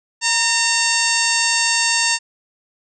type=harmonic tone with a mistuned harmonic; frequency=912 Hz; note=A#5; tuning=38 cents flat; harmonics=1 / 2 / 3 / 4 / 5 / 6 / 7 / 8 / 9; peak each=-25 / -22 / -22 / -28 / -22 / -25 / -25 / -24 / -26 dBFS; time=0.21-2.19 s; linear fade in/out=50 ms; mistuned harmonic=1; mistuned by=+48 cents; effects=none